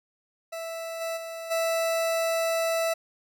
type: tone with level steps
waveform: 40% pulse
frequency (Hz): 659.3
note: E5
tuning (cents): 0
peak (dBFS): -32 / -28 / -34 / -23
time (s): 0.52-2.94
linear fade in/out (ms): 10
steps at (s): 1 / 1.16 / 1.5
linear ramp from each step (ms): 20
effects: none